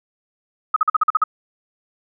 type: tone bursts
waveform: sine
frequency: 1262 Hz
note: D#6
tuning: 24 cents sharp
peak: -11 dBFS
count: 8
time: 0.74-1.239 s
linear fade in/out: 5 ms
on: 23 ms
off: 45 ms
effects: none